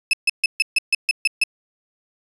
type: tone bursts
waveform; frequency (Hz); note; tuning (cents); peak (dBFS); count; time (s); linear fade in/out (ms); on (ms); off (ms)
35% pulse; 2609; E7; -18; -12; 9; 0.11-1.437; 2; 23; 140
effects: resampled to 24000 Hz